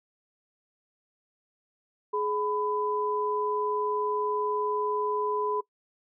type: tone pair together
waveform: sine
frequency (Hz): 420.4 / 1000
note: G#4 / B5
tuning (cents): +21 / +21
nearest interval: octave + minor third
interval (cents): 1500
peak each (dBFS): -28 / -29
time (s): 2.13-5.61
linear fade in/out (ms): 10
effects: noise-tail reverb RT60 0.1 s tail -21 dB re dry